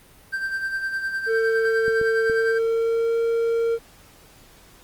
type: tone with tremolo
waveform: triangle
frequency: 1568 Hz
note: G6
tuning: in tune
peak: -20 dBFS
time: 0.32-2.59 s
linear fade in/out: 20 ms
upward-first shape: sine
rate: 9.8 Hz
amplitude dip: 55%
type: tone with pitch glide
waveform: triangle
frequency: 450 to 460.8 Hz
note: A4 to A#4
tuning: +39 to -20 cents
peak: -17 dBFS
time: 1.26-3.79 s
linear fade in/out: 50 ms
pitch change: +41 cents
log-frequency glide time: 2.24-3.18 s
type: clicks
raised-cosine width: 3 ms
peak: -21 dBFS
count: 3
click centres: 1.881 / 2.014 / 2.298 s
effects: pink hiss -51 dBFS RMS until 4.83 s + Opus 32 kbps